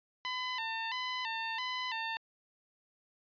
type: tone with vibrato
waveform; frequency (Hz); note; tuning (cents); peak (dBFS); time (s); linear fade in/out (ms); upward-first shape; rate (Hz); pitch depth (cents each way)
15% pulse; 953; A#5; +38; -28; 0.25-2.17; 0; square; 1.5; 98
effects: resampled to 11025 Hz